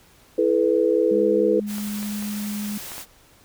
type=chord; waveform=sine; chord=E suspended fourth; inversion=none; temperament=equal with one note detuned; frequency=329.6 / 429.5 / 493.9 Hz; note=E4 / A4 / B4; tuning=0 / -42 / 0 cents; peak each=-22 / -20 / -20 dBFS; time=0.38-1.6 s; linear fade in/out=5 ms
type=tone; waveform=sine; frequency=207.7 Hz; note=G#3; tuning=in tune; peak=-26 dBFS; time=1.11-2.78 s; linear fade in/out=5 ms
type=noise; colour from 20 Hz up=white; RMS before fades=-36 dBFS; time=1.66-3.06 s; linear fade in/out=50 ms
type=clicks; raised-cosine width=0.5 ms; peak=-23 dBFS; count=5; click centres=1.782 / 2.029 / 2.225 / 2.918 / 2.981 s
effects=pink hiss -54 dBFS RMS until 3.44 s